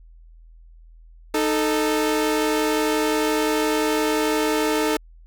sawtooth tone pair together, 308.6 / 440 Hz, D#4 / A4, -14 / 0 cents, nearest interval tritone, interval 614 cents, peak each -18 dBFS, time 1.34-4.97 s, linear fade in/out 5 ms, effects added 41 Hz sine -44 dBFS peak until 5.26 s

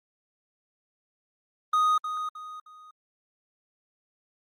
triangle tone with echo, 1244.5 Hz, D#6, in tune, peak -18 dBFS, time 1.73-1.98 s, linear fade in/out 5 ms, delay 310 ms, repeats 3, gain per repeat -9 dB, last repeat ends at 2.91 s, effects Opus 24 kbps

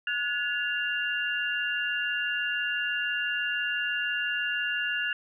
sine tone cluster, 1456 / 1702 / 2786 Hz, F#6 / G#6 / F7, -28 / +42 / -5 cents, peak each -31 dBFS, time 0.07-5.13 s, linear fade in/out 2 ms, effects none

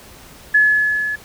sine tone with level ramp, 1708 Hz, G#6, 48 cents sharp, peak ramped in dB -8 to -20 dBFS, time 0.54-1.16 s, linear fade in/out 10 ms, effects pink hiss -42 dBFS RMS until 1.24 s

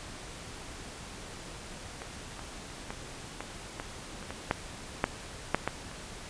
clicks, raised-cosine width 0.5 ms, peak -24 / -26 / -21 / -20 / -19 / -29 / -22 / -10 / -9 / -8 / -13 / -28 dBFS, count 12, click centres 2.019 / 2.393 / 2.905 / 3.406 / 3.799 / 4.227 / 4.306 / 4.511 / 5.041 / 5.546 / 5.676 / 5.914 s, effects pink hiss -44 dBFS RMS until 6.29 s + resampled to 22050 Hz

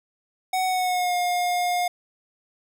square tone with pitch glide, 746 to 712.7 Hz, F#5 to F5, +14 to +35 cents, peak -22 dBFS, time 0.53-1.88 s, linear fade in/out 5 ms, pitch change -79 cents, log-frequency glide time 0.65-1.15 s, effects none

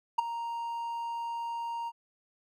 triangle tone with ADSR envelope, 932.3 Hz, A#5, in tune, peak -17 dBFS, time 0.18-1.92 s, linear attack 10 ms, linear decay 11 ms, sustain -14 dB, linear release 44 ms, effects none

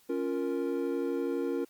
triangle chord, Bb minor, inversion first, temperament equal, 277.2 / 349.2 / 466.2 Hz, Db4 / F4 / Bb4, 0 / 0 / 0 cents, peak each -31 dBFS, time 0.09-1.65 s, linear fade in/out 10 ms, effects white hiss -63 dBFS RMS until 1.69 s + MP3 96 kbps

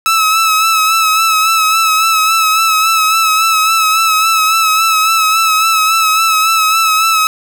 sawtooth tone with vibrato, 1300 Hz, E6, 24 cents flat, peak -5 dBFS, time 0.06-7.27 s, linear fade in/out 0 ms, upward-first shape sine, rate 3.6 Hz, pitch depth 36 cents each way, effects none

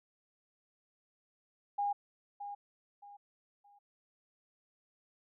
sine tone with echo, 813 Hz, G#5, 37 cents flat, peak -30 dBFS, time 1.78-1.93 s, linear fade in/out 10 ms, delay 620 ms, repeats 3, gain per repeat -10 dB, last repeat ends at 3.79 s, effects none

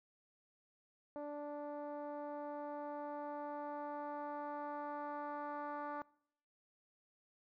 10% pulse tone with low-pass filter sweep, 292.6 Hz, D4, 6 cents flat, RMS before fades -44 dBFS, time 1.16-6.02 s, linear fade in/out 0 ms, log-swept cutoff 640 to 1100 Hz, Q 1.8, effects noise-tail reverb RT60 0.7 s tail -24 dB re dry

